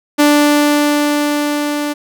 sawtooth tone with level ramp, 293.7 Hz, D4, in tune, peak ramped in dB -3 to -13 dBFS, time 0.18-1.94 s, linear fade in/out 20 ms, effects none

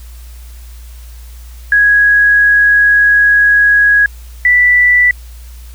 sine tone pair in turn, 1661.2 / 1971 Hz, G#6 / B6, 0 / -4 cents, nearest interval minor third, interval 296 cents, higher second, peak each -5 dBFS, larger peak neither, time 1.72-4.06 / 4.45-5.11 s, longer first, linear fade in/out 2 ms, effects added 59 Hz sine -29 dBFS peak until 5.74 s + white hiss -43 dBFS RMS until 5.74 s

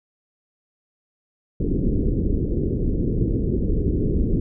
pink low-pass noise, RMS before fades -21 dBFS, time 1.6-4.4 s, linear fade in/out 5 ms, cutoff 440 Hz, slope 48 dB/octave, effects none

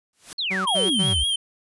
white noise with exponential growth, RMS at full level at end -33 dBFS, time 0.13-0.33 s, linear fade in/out 2 ms, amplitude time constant 43 ms
sine exponential sweep, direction down, 4435 to 56.7 Hz, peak -23 dBFS, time 0.38-1.24 s, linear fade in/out 10 ms
sawtooth tone bursts, 189.7 Hz, F#3, 43 cents sharp, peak -23 dBFS, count 3, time 0.5-1.144 s, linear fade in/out 20 ms, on 160 ms, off 82 ms
square tone with vibrato, 3184 Hz, G7, 26 cents sharp, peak -21 dBFS, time 0.67-1.36 s, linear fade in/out 5 ms, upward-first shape triangle, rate 5.4 Hz, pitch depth 74 cents each way
effects resampled to 24000 Hz

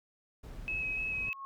brown noise, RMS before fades -45 dBFS, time 0.43-1.3 s, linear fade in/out 10 ms
sine tone with vibrato, 2562 Hz, E7, 50 cents flat, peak -32 dBFS, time 0.68-1.33 s, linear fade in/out 0 ms, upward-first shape square, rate 3.4 Hz, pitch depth 11 cents each way
sine tone with exponential growth, 1091 Hz, C#6, 28 cents flat, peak -38 dBFS, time 0.99-1.45 s, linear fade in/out 0 ms, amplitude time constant 100 ms
effects none

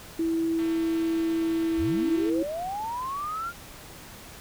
sine tone, 328.4 Hz, E4, 6 cents flat, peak -23 dBFS, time 0.19-2.43 s, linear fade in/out 5 ms
click train, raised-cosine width 0.3 ms, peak -28 dBFS, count 385, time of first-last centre 0.59-2.297 s, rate 225 Hz
sine linear sweep, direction up, 37.06 to 1417 Hz, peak -29 dBFS, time 1.76-3.53 s, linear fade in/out 50 ms
effects pink hiss -45 dBFS RMS until 4.4 s

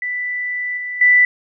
sine tone with level steps, 1981 Hz, B6, 5 cents sharp, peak -20 / -23 / -8 dBFS, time 0.02-1.25 s, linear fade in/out 2 ms, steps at 0.77 / 1.01 s, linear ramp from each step 5 ms, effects none

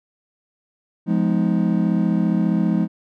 triangle chord, F half-diminished seventh, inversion none, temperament just, 174.61 / 209.5 / 251.4 / 314.3 Hz, F3 / Ab3 / Cb4 / Eb4, 0 / +15 / +31 / +18 cents, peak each -18 / -18 / -24 / -23 dBFS, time 1.06-2.88 s, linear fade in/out 50 ms, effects none

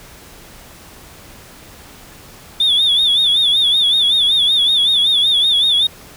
sine tone with vibrato, 3520 Hz, A7, in tune, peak -9 dBFS, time 2.6-5.87 s, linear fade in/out 5 ms, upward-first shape sine, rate 5.3 Hz, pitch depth 100 cents each way, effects tanh soft clip ceiling -8 dBFS + pink hiss -40 dBFS RMS until 6.16 s

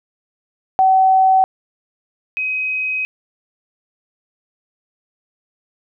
sine tone pair in turn, 760 / 2526 Hz, F#5 / D#7, +46 / +26 cents, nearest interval octave + major sixth, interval 2080 cents, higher second, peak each -9 / -18 dBFS, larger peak first, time 0.79-1.44 / 2.37-3.05 s, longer second, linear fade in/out 0 ms, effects none

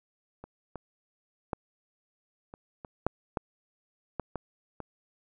clicks, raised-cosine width 1 ms, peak -29 / -24 / -16 / -30 / -27 / -11 / -15 / -17 / -19 / -24 dBFS, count 10, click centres 0.44 / 0.757 / 1.532 / 2.539 / 2.848 / 3.066 / 3.372 / 4.197 / 4.357 / 4.803 s, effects none

